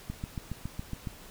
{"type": "click train", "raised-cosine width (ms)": 5, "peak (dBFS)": -22, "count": 8, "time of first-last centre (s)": [0.1, 1.072], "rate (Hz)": 7.2, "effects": ["pink hiss -50 dBFS RMS until 1.3 s"]}